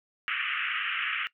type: band-pass noise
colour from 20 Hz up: white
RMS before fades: -31 dBFS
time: 0.28-1.27 s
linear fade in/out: 0 ms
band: 1200 to 3000 Hz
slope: 96 dB/octave
effects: noise-tail reverb RT60 0.1 s tail -19 dB re dry